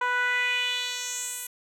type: tone with band-pass filter sweep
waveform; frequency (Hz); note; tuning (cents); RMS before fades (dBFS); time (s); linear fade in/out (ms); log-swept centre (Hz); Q
10% pulse; 493.9; B4; 0; -28; 0.01-1.47; 5; 1100 to 11000; 2.6
effects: none